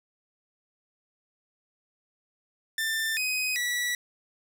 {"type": "tone with pitch steps", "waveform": "sawtooth", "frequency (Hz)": [1784, 2511, 1947], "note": ["A6", "D#7", "B6"], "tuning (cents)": [23, 15, -25], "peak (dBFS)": -23, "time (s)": [2.78, 3.95], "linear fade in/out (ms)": 2, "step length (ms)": 390, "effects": []}